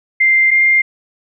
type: tone pair in turn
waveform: sine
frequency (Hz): 2093 / 2108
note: C7 / C7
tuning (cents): 0 / +12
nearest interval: unison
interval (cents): 12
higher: second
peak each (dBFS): -8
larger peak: neither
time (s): 0.2-0.51 / 0.51-0.82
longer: neither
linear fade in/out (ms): 10
effects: none